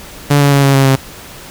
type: tone with pitch steps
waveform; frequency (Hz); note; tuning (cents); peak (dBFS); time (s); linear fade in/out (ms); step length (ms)
sawtooth; 143.9 / 141.92 / 139.97 / 138.04 / 136.14 / 134.26; D3 / C#3 / C#3 / C#3 / C#3 / C3; -35 / +41 / +17 / -7 / -31 / +45; -3; 0.3-0.96; 10; 110
effects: pink hiss -33 dBFS RMS until 1.5 s